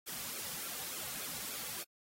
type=noise with flanger; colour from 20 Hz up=white; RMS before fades=-42 dBFS; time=0.06-1.84 s; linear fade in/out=20 ms; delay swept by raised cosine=1 to 3.2 ms; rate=3.4 Hz; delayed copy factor=-0.75; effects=AAC 48 kbps